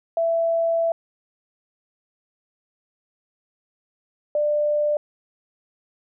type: tone pair in turn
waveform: sine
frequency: 665 / 594.4 Hz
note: E5 / D5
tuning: +15 / +21 cents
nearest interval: major second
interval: 194 cents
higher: first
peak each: -18 dBFS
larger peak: neither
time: 0.17-0.92 / 4.35-4.97 s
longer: first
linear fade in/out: 2 ms
effects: none